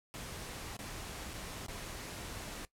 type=noise with dropouts; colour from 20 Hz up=pink; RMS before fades=-44 dBFS; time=0.14-2.65 s; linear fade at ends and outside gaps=0 ms; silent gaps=0.767-0.79 / 1.335-1.339 / 1.664-1.683 s; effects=noise-tail reverb RT60 0.1 s tail -18 dB re dry + low-pass 12000 Hz 12 dB/octave